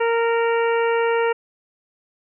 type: harmonic tone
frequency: 462.8 Hz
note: A#4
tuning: 13 cents flat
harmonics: 1 / 2 / 3 / 4 / 5 / 6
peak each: -18 / -24 / -28 / -30 / -32 / -34 dBFS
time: 0-1.33 s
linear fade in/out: 10 ms
effects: none